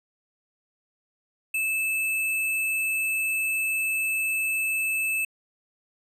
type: tone with sample-and-hold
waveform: sine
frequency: 2621 Hz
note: E7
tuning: 11 cents flat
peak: -23 dBFS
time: 1.54-5.25 s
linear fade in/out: 5 ms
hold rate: 11025 Hz
effects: resampled to 32000 Hz